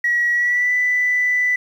sine tone with pitch glide, 1918 to 1986.8 Hz, A#6 to B6, +49 to +10 cents, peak -14 dBFS, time 0.04-1.56 s, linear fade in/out 5 ms, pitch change +61 cents, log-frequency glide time 0.33-0.73 s, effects tanh soft clip ceiling -10 dBFS + 8-bit

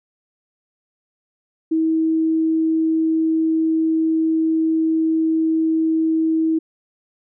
sine tone, 321.1 Hz, E4, 45 cents flat, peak -15 dBFS, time 1.71-6.59 s, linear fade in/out 10 ms, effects none

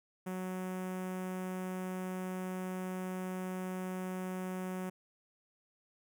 sawtooth tone with notch filter, 185 Hz, F#3, in tune, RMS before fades -39 dBFS, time 0.26-4.9 s, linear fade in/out 10 ms, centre 4200 Hz, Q 0.71, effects none

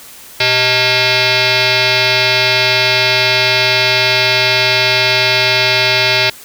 sine tone with frequency modulation, 898 Hz, A5, 35 cents sharp, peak -9 dBFS, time 0.4-6.3 s, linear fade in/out 5 ms, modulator 508 Hz, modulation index 7.8, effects white hiss -36 dBFS RMS until 6.44 s

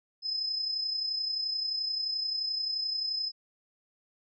sine tone with amplitude modulation, 5100 Hz, D#8, 42 cents sharp, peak -27 dBFS, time 0.22-3.32 s, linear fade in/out 50 ms, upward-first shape sine, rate 31.5 Hz, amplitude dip 50%, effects none

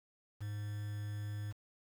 triangle tone with quantisation, 103.83 Hz, G#2, in tune, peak -36 dBFS, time 0.4-1.53 s, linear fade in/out 20 ms, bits 9, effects none

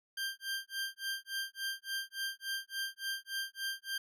20% pulse tone with tremolo, 1583 Hz, G6, 17 cents sharp, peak -29 dBFS, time 0.17-3.98 s, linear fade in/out 5 ms, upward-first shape sine, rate 3.5 Hz, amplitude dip 100%, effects none

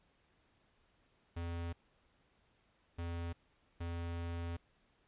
square tone bursts at uneven times, 85.1 Hz, F2, 44 cents flat, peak -39 dBFS, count 3, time 1.36-1.73 / 2.98-3.33 / 3.8-4.57 s, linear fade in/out 10 ms, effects pink hiss -73 dBFS RMS until 5.07 s + resampled to 8000 Hz

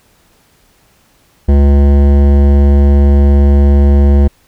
sine tone with hard clipping, 70.6 Hz, C#2, 32 cents sharp, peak -6 dBFS, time 1.48-4.28 s, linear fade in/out 10 ms, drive 15 dB, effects pink hiss -51 dBFS RMS until 4.47 s

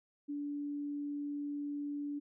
sine tone, 289.3 Hz, D4, 26 cents flat, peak -36 dBFS, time 0.28-2.2 s, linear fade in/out 20 ms, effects none

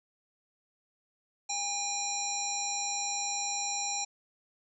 harmonic tone, 810 Hz, G#5, 43 cents flat, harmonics 1 / 3 / 5 / 7 / 9, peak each -37 / -41 / -40 / -35 / -36 dBFS, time 1.49-4.05 s, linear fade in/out 10 ms, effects none

